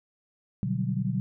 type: chord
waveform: sine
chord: G major seventh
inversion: first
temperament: equal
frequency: 123.47 / 146.83 / 185 / 196 Hz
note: B2 / D3 / F#3 / G3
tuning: 0 / 0 / 0 / 0 cents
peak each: -30 / -32 / -30 / -33 dBFS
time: 0.63-1.2 s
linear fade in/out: 0 ms
effects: none